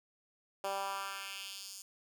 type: tone with high-pass filter sweep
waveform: 10% pulse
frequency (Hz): 196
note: G3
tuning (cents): 0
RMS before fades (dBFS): -41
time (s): 0.64-1.82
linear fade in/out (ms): 2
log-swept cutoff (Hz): 550 to 6600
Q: 1.7
effects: none